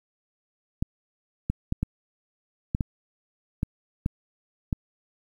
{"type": "clicks", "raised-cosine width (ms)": 5, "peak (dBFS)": -12, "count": 9, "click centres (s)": [0.825, 1.5, 1.724, 1.83, 2.749, 2.808, 3.631, 4.061, 4.728], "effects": ["9-bit"]}